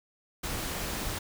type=noise; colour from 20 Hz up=pink; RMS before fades=-34 dBFS; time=0.43-1.19 s; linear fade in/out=10 ms; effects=none